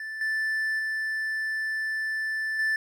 triangle tone with level steps, 1760 Hz, A6, in tune, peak -31 / -23 / -25 / -21 dBFS, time 0-2.76 s, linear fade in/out 2 ms, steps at 0.21 / 0.79 / 2.59 s, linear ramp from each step 2 ms, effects none

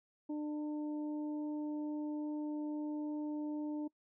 harmonic tone, 299.8 Hz, D4, 36 cents sharp, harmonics 1 / 2 / 3, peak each -36 / -50 / -53 dBFS, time 0.29-3.88 s, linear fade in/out 10 ms, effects noise-tail reverb RT60 0.1 s tail -24 dB re dry

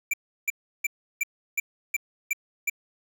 square tone bursts, 2349 Hz, D7, in tune, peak -23 dBFS, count 8, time 0.11-2.698 s, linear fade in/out 5 ms, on 26 ms, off 340 ms, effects 9-bit

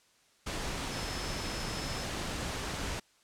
sine tone in noise, 5220 Hz, E8, 18 cents flat, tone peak -44 dBFS, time 0.91-2.05 s, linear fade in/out 10 ms, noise pink, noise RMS -36 dBFS, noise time 0.46-3 s, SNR -11 dB, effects white hiss -66 dBFS RMS until 3.23 s + low-pass 8000 Hz 12 dB/octave

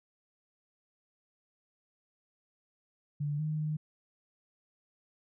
sine tone with pitch steps, 146.3 / 154.1 / 153.2 Hz, D3 / D#3 / D#3, -6 / -16 / -27 cents, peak -30 dBFS, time 3.2-3.77 s, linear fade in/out 10 ms, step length 190 ms, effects none

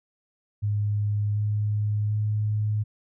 sine tone with pitch steps, 103.83 / 104.98 / 106.13 Hz, G#2 / G#2 / G#2, 0 / +19 / +38 cents, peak -22 dBFS, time 0.62-2.84 s, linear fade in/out 20 ms, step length 740 ms, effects none

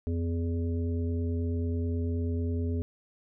harmonic tone with a mistuned harmonic, 83.5 Hz, E2, 23 cents sharp, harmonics 1 / 3 / 5 / 7, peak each -28 / -34 / -38 / -50 dBFS, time 0.07-2.82 s, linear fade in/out 0 ms, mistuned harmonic 1, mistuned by +63 cents, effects none

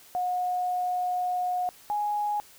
sine tone pair in turn, 724 / 831.2 Hz, F#5 / G#5, -38 / +1 cents, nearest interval major second, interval 239 cents, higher second, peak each -25 dBFS, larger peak neither, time 0.15-1.69 / 1.9-2.4 s, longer first, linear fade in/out 0 ms, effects white hiss -53 dBFS RMS until 2.58 s

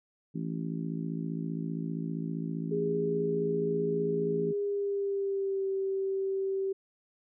harmonic tone, 55.2 Hz, A1, 6 cents sharp, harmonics 3 / 4 / 5 / 6 / 7, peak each -34 / -38 / -38 / -46 / -46 dBFS, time 0.34-4.53 s, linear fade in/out 20 ms
sine tone with pitch glide, 410 to 387 Hz, G#4 to G4, -22 to -22 cents, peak -28 dBFS, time 2.71-6.73 s, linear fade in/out 10 ms, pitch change -100 cents, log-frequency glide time 4.4-5.67 s
effects none

